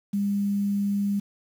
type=tone with quantisation; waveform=sine; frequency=201.4 Hz; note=G3; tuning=47 cents sharp; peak=-22 dBFS; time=0.13-1.2 s; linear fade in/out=10 ms; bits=8; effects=none